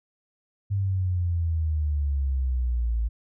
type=exponential sweep; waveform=sine; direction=down; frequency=100.5 to 55 Hz; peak=-22 dBFS; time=0.7-3.09 s; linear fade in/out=20 ms; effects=none